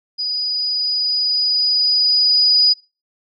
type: tone with level ramp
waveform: sine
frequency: 4938 Hz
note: D#8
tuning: 14 cents flat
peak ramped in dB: -19 to -9 dBFS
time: 0.18-2.74 s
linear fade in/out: 20 ms
effects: noise-tail reverb RT60 0.3 s tail -22 dB re dry